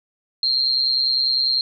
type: tone with amplitude modulation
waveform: sine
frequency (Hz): 4195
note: C8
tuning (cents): +4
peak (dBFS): -13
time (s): 0.43-1.61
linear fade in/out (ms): 2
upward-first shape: sine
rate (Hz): 130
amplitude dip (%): 80
effects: none